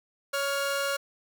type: tone pair together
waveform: sawtooth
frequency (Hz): 557.6 / 1405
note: C#5 / F6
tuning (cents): +10 / +10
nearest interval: octave + major third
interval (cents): 1600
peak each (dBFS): -25 / -27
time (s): 0.33-0.97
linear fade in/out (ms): 10
effects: none